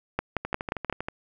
two click trains, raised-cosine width 0.5 ms, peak -16 / -10 dBFS, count 9 / 5, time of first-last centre 0.45-1.085 / 0.19-0.898 s, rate 12.6 / 5.65 Hz, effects none

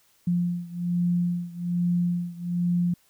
sine beating tone pair, 174.61 / 175.81 Hz, F3 / F3, 0 / +12 cents, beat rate 1.2 Hz, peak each -25 / -27 dBFS, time 0.27-2.94 s, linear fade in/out 5 ms, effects white hiss -63 dBFS RMS until 3.09 s

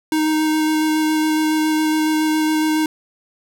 square tone with vibrato, 311.1 Hz, D#4, in tune, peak -16 dBFS, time 0.12-2.86 s, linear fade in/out 2 ms, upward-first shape square, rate 7.2 Hz, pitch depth 8 cents each way, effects none

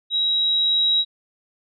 sine tone with level ramp, 3846 Hz, B7, 47 cents flat, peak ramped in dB -18 to -15 dBFS, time 0.1-1.05 s, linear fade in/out 50 ms, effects none

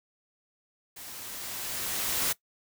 white noise with level ramp, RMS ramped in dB -44 to -27 dBFS, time 0.96-2.33 s, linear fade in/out 10 ms, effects noise-tail reverb RT60 0.1 s tail -19 dB re dry

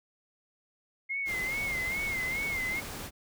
sine tone with vibrato, 2125 Hz, C7, 26 cents sharp, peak -30 dBFS, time 1.09-2.81 s, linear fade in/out 20 ms, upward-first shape sine, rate 2.4 Hz, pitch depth 81 cents each way
pink noise, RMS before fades -40 dBFS, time 1.25-3.11 s, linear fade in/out 50 ms
effects none

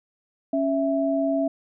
sine tone pair together, 276.7 / 659.3 Hz, C#4 / E5, -3 / 0 cents, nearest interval octave + minor third, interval 1503 cents, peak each -23 dBFS, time 0.53-1.48 s, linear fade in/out 5 ms, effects none

